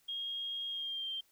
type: tone with pitch glide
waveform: sine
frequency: 3256 to 3158 Hz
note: G#7 to G7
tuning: -35 to +12 cents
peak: -36 dBFS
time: 0.08-1.21 s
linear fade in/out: 10 ms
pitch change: -53 cents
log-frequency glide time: 0.69-1.1 s
effects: white hiss -70 dBFS RMS until 1.31 s